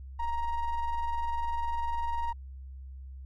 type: ring-modulated tone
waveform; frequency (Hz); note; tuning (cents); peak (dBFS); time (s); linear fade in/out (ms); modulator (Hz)
triangle; 473; A#4; +25; -23; 0.19-2.33; 10; 463
effects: added 66 Hz sine -41 dBFS peak until 3.25 s